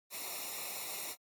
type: noise with comb filter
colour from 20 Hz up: white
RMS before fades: -41 dBFS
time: 0.1-1.16 s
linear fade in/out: 50 ms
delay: 0.63 ms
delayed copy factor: -0.8
effects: AAC 64 kbps